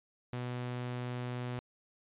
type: tone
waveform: sawtooth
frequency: 123.47 Hz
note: B2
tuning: in tune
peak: -32 dBFS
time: 0.33-1.59 s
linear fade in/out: 0 ms
effects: resampled to 8000 Hz